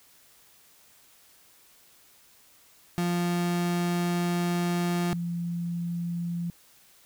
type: tone pair in turn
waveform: 35% pulse / sine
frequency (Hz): 174.61 / 171.91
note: F3 / F3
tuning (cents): 0 / -27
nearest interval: unison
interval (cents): 27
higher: first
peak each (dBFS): -23 / -28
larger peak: first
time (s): 2.98-5.13 / 5.13-6.5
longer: first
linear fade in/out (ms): 0
effects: white hiss -58 dBFS RMS until 7.05 s